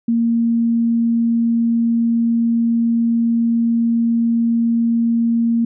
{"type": "tone", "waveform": "sine", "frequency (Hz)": 231.8, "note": "A#3", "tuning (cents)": -10, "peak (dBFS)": -13, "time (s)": [0.08, 5.65], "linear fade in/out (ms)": 5, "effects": []}